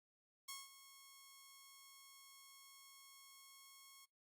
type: tone with ADSR envelope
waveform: 5% pulse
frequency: 1091 Hz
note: C#6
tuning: 28 cents flat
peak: -34 dBFS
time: 0.48-4.06 s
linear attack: 10 ms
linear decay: 190 ms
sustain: -14 dB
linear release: 18 ms
effects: noise-tail reverb RT60 0.2 s tail -24 dB re dry + Opus 48 kbps